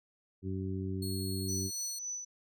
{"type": "harmonic tone", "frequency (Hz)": 95, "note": "F#2", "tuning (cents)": 46, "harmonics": [1, 2, 3, 4], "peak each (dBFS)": [-36, -39, -41, -42], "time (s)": [0.42, 1.71], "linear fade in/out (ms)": 50}
{"type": "tone", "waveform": "20% pulse", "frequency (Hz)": 4322, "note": "C#8", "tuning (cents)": -45, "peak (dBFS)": -34, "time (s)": [1.02, 1.99], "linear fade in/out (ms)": 5}
{"type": "tone with tremolo", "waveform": "sine", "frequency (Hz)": 5980, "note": "F#8", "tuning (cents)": 17, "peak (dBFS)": -35, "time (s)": [1.48, 2.25], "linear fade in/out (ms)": 10, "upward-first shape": "sine", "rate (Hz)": 3.6, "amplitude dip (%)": 50}
{"effects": []}